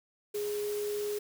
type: tone in noise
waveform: sine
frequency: 415.3 Hz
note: G#4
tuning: in tune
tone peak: -31 dBFS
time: 0.34-1.19 s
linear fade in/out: 10 ms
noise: white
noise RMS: -44 dBFS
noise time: 0.34-1.19 s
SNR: +10 dB
effects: none